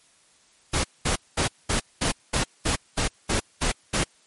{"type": "noise bursts", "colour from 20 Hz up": "pink", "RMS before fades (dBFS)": -23, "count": 11, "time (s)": [0.73, 4.04], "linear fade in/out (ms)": 10, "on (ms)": 110, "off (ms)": 210, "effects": ["white hiss -59 dBFS RMS until 4.26 s", "MP3 48 kbps"]}